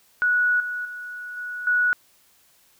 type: tone with level steps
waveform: sine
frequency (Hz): 1467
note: F#6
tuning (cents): -15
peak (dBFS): -17 / -26 / -32 / -29 / -17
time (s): 0.22-1.93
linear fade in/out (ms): 0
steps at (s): 0.6 / 0.85 / 1.37 / 1.67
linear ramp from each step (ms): 2
effects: white hiss -59 dBFS RMS until 2.79 s